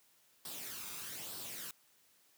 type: noise with flanger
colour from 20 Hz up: white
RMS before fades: -45 dBFS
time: 0.45-1.71 s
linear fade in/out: 2 ms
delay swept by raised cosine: 0.22 to 0.84 ms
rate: 1.1 Hz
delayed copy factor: +0.55
effects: white hiss -69 dBFS RMS until 2.37 s + high-pass 100 Hz 12 dB/octave